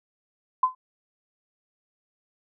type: tone with exponential decay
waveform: sine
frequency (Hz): 1024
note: C6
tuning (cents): -38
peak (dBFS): -13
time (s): 0.63-0.75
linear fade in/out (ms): 5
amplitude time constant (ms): 26
effects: none